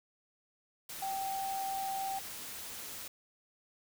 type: tone in noise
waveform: sine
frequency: 777 Hz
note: G5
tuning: 16 cents flat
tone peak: -34 dBFS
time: 1.02-2.19 s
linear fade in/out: 5 ms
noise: white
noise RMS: -44 dBFS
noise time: 0.89-3.08 s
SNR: +7 dB
effects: none